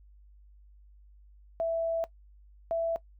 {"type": "tone pair in turn", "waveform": "sine", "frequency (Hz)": [661, 663.8], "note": ["E5", "E5"], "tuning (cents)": [5, 12], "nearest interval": "unison", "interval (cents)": 7, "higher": "second", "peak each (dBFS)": -26, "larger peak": "neither", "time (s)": [[1.6, 2.04], [2.71, 2.96]], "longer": "first", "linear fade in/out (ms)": 0, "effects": ["noise-tail reverb RT60 0.1 s tail -18 dB re dry", "added 50 Hz sine -53 dBFS peak until 3.19 s"]}